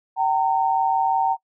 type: tone pair together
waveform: sine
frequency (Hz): 770 / 915.7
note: G5 / A#5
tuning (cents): -31 / -31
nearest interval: minor third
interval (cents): 300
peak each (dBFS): -20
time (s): 0.16-1.37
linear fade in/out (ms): 50
effects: noise-tail reverb RT60 0.1 s tail -23 dB re dry